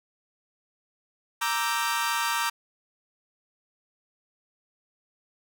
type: chord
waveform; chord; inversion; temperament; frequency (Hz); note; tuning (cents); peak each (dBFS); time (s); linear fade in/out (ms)
sawtooth; E half-diminished seventh; second; equal; 932.3 / 1174.7 / 1318.5 / 1568; Bb5 / D6 / E6 / G6; 0 / 0 / 0 / 0; -25 / -27 / -29 / -28; 1.41-2.5; 10
effects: none